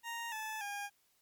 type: tone with pitch steps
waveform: 20% pulse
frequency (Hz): 932.3 / 869.9 / 811.6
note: A#5 / A5 / G#5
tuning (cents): 0 / -20 / -40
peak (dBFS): -34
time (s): 0.03-0.9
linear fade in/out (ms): 50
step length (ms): 290
effects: white hiss -73 dBFS RMS until 1.21 s + MP3 96 kbps